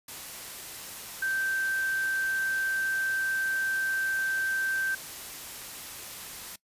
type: tone in noise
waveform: sine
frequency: 1561 Hz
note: G6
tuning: 8 cents flat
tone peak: -26 dBFS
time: 1.22-4.95 s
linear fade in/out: 5 ms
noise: white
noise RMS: -41 dBFS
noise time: 0.08-6.56 s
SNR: +12 dB
effects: noise-tail reverb RT60 0.1 s tail -21 dB re dry + resampled to 32000 Hz